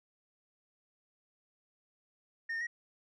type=tone with pitch steps; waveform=sine; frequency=1833 / 1822 / 1895 Hz; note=A#6 / A#6 / A#6; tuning=-30 / -40 / +28 cents; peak=-31 dBFS; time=2.49-2.67 s; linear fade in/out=10 ms; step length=60 ms; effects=tanh soft clip ceiling -33 dBFS